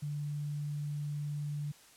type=tone; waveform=sine; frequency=146.83 Hz; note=D3; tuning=in tune; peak=-34 dBFS; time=0.02-1.72 s; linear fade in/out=10 ms; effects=white hiss -59 dBFS RMS until 1.96 s + low-pass 11000 Hz 12 dB/octave